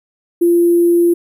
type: tone with sample-and-hold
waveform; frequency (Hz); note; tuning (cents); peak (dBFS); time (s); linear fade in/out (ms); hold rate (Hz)
sine; 344.1; F4; -26; -8; 0.41-1.14; 10; 11025
effects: none